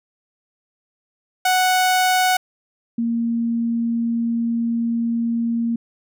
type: tone pair in turn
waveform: sawtooth / sine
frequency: 740 / 232.3 Hz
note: F#5 / A#3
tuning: 0 / -6 cents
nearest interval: octave + minor sixth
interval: 2006 cents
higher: first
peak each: -11 / -18 dBFS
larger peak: first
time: 1.45-2.37 / 2.98-5.76 s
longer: second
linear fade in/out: 5 ms
effects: none